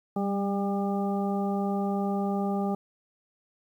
harmonic tone with a mistuned harmonic, 200 Hz, G3, 35 cents sharp, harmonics 1 / 2 / 3 / 4 / 6, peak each -27 / -33 / -37 / -33 / -41 dBFS, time 0.16-2.75 s, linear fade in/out 5 ms, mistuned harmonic 1, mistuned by -24 cents, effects 10-bit

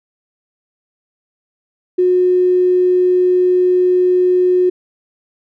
triangle tone with tanh clipping, 363.2 Hz, F#4, 32 cents flat, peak -9 dBFS, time 1.98-4.7 s, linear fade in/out 10 ms, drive 3 dB, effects none

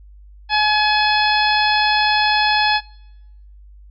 harmonic tone, 848 Hz, G#5, 36 cents sharp, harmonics 1 / 2 / 3 / 4 / 5 / 6, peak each -17 / -20 / -22 / -23 / -24 / -25 dBFS, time 0.49-2.81 s, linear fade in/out 50 ms, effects noise-tail reverb RT60 0.9 s tail -24 dB re dry + added 50 Hz sine -40 dBFS peak until 3.9 s

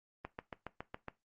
click train, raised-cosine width 0.5 ms, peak -26 dBFS, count 7, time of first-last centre 0.25-1.083 s, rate 7.2 Hz, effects noise-tail reverb RT60 0.2 s tail -17 dB re dry + Opus 24 kbps

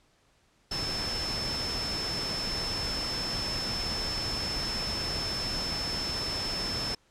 sine tone in noise, 5280 Hz, E8, 2 cents sharp, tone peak -31 dBFS, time 0.71-6.95 s, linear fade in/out 5 ms, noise pink, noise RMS -35 dBFS, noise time 0.71-6.95 s, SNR +1 dB, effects pink hiss -66 dBFS RMS until 7.1 s + low-pass 8000 Hz 12 dB/octave

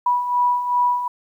sine beating tone pair, 977 / 979.6 Hz, B5 / B5, -19 / -14 cents, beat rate 2.6 Hz, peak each -24 / -17 dBFS, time 0.06-1.08 s, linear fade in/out 5 ms, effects 9-bit

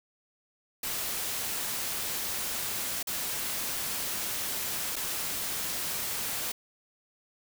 white noise with dropouts, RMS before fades -33 dBFS, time 0.83-6.52 s, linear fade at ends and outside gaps 5 ms, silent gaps 3.029-3.071 / 4.958-4.963 s, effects none

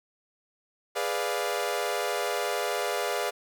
sawtooth chord, G# diminished seventh, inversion none, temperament equal, 415.3 / 493.9 / 587.3 / 698.5 Hz, G#4 / B4 / D5 / F5, 0 / 0 / 0 / 0 cents, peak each -29 dBFS, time 0.95-3.31 s, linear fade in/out 20 ms, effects none

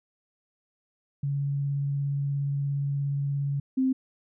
sine tone with vibrato, 140.8 Hz, C#3, 27 cents sharp, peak -25 dBFS, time 1.23-3.6 s, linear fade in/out 5 ms, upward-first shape sine, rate 17 Hz, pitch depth 10 cents each way
sine tone, 261.6 Hz, C4, in tune, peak -21 dBFS, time 3.77-3.93 s, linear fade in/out 10 ms
effects none

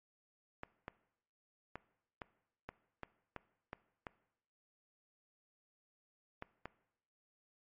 clicks, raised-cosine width 0.5 ms, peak -28 dBFS, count 11, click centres 0.634 / 0.881 / 1.756 / 2.218 / 2.69 / 3.033 / 3.363 / 3.731 / 4.068 / 6.424 / 6.656 s, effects noise-tail reverb RT60 0.8 s tail -19 dB re dry + MP3 32 kbps

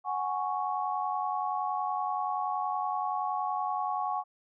sine chord, F# suspended second, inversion none, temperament equal, 740 / 830.6 / 1108.7 Hz, F#5 / G#5 / C#6, 0 / 0 / 0 cents, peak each -33 dBFS, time 0.04-4.24 s, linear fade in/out 50 ms, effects none

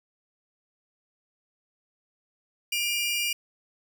sawtooth tone pair together, 2394 / 2847 Hz, D7 / F7, +33 / +33 cents, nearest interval minor third, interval 300 cents, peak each -25 dBFS, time 2.72-3.33 s, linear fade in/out 5 ms, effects none

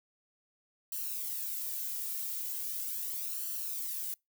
violet noise with flanger, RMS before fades -37 dBFS, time 0.92-4.14 s, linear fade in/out 2 ms, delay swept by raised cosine 0.68 to 2.18 ms, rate 0.39 Hz, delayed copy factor +0.65, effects noise-tail reverb RT60 0.2 s tail -26 dB re dry

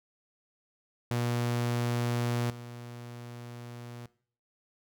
sawtooth tone with level steps, 120 Hz, B2, 49 cents flat, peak -24 / -38 dBFS, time 1.11-4.06 s, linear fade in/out 0 ms, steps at 2.5 s, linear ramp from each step 2 ms, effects noise-tail reverb RT60 0.5 s tail -19 dB re dry

